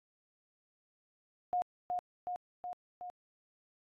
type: tone with echo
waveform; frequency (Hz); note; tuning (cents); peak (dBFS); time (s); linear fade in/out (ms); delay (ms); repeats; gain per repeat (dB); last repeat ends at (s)
sine; 718; F5; +48; -29; 1.53-1.62; 0; 370; 4; -3; 3.1
effects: AAC 32 kbps